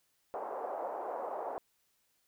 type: band-pass noise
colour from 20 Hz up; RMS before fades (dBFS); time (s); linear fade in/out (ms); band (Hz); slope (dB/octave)
pink; -39; 0.34-1.58; 0; 510 to 880; 24
effects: white hiss -75 dBFS RMS until 2.27 s